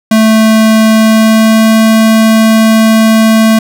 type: tone with pitch glide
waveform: square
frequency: 220 to 221.5 Hz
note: A3 to A3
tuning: 0 to +12 cents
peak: -4 dBFS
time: 0.11-3.59 s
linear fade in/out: 5 ms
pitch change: +12 cents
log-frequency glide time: 0.92-1.77 s
effects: none